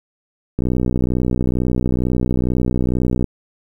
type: click train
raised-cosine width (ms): 3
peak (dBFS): -6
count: 166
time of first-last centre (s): 0.59-3.243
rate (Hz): 62.2
effects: 8-bit